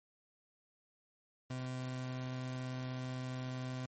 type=tone; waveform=30% pulse; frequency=128.1 Hz; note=C3; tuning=36 cents flat; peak=-36 dBFS; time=1.5-3.86 s; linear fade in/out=5 ms; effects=MP3 32 kbps